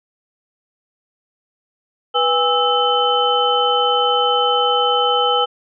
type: tone cluster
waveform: sine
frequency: 491.1 / 816 / 1309 / 3050 Hz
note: B4 / G#5 / E6 / G7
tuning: -10 / -31 / -13 / -48 cents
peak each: -19 dBFS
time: 2.14-5.46 s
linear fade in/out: 20 ms
effects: none